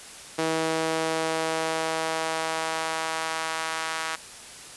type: tone with high-pass filter sweep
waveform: sawtooth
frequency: 160.9 Hz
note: E3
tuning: 42 cents flat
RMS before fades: -28 dBFS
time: 0.38-4.16 s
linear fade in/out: 10 ms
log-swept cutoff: 390 to 1200 Hz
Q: 1.2
effects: white hiss -43 dBFS RMS until 4.76 s + resampled to 24000 Hz

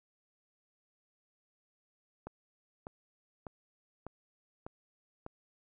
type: click train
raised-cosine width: 1 ms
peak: -28 dBFS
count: 6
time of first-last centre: 2.27-5.264 s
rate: 1.67 Hz
effects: none

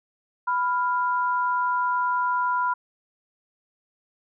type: tone pair together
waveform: sine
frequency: 991 / 1396.9 Hz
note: B5 / F6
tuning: +6 / 0 cents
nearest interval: tritone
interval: 594 cents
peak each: -22 / -27 dBFS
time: 0.47-2.74 s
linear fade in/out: 10 ms
effects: none

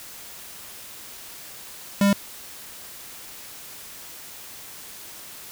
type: tone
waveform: square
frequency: 200 Hz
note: G3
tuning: 35 cents sharp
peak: -16 dBFS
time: 2.01-2.13 s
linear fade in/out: 2 ms
effects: white hiss -41 dBFS RMS until 5.51 s

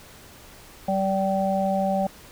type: harmonic tone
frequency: 193.3 Hz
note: G3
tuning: 24 cents flat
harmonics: 1 / 3 / 4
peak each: -25 / -25 / -25 dBFS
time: 0.88-2.07 s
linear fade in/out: 5 ms
effects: pink hiss -47 dBFS RMS until 2.31 s

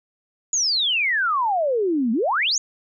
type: exponential two-way sweep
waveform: sine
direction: down then up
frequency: 6950 to 214.4 to 6950 Hz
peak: -18 dBFS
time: 0.53-2.58 s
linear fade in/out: 2 ms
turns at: 2.12 s
effects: none

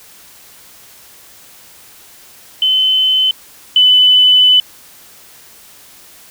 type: tone pair in turn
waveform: sine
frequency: 3049 / 3004 Hz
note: G7 / F#7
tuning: -49 / +26 cents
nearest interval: unison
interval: 25 cents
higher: first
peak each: -9 / -5 dBFS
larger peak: second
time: 2.62-3.31 / 3.76-4.6 s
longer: second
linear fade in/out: 2 ms
effects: white hiss -41 dBFS RMS until 6.3 s

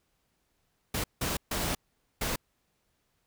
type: noise bursts at uneven times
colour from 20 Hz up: pink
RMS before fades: -31 dBFS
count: 4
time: 0.94-1.04 / 1.21-1.37 / 1.51-1.75 / 2.21-2.36 s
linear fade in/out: 5 ms
effects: pink hiss -75 dBFS RMS until 3.26 s

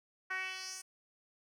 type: tone with band-pass filter sweep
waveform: 10% pulse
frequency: 375.5 Hz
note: F#4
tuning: 26 cents sharp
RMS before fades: -41 dBFS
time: 0.3-0.82 s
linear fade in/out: 10 ms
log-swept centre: 1600 to 8300 Hz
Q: 2.7
effects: none

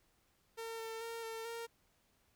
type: tone with pitch steps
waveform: sawtooth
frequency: 454.6 / 449.5 / 460 / 450.3 / 462.8 Hz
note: A#4 / A4 / A#4 / A4 / A#4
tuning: -43 / +37 / -23 / +40 / -13 cents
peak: -38 dBFS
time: 0.57-1.67 s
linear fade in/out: 20 ms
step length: 220 ms
effects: pink hiss -74 dBFS RMS until 2.35 s

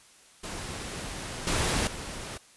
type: noise with level steps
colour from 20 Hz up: pink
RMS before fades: -37 / -27 / -38 dBFS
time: 0.43-2.38 s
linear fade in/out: 10 ms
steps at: 1.47 / 1.87 s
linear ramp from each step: 2 ms
effects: white hiss -56 dBFS RMS until 2.56 s + resampled to 24000 Hz

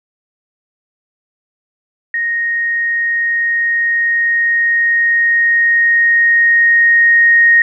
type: tone with level ramp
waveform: sine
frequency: 1864.7 Hz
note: A#6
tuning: in tune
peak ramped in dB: -14 to -5 dBFS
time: 2.14-7.62 s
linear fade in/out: 2 ms
effects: none

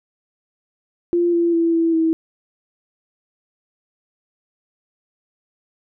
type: tone with pitch steps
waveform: sine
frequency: 346.3 / 340.7 / 333.6 / 330.7 / 324 Hz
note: F4 / F4 / E4 / E4 / E4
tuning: -15 / -43 / +21 / +6 / -30 cents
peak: -14 dBFS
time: 1.13-2.13 s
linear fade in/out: 0 ms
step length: 200 ms
effects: none

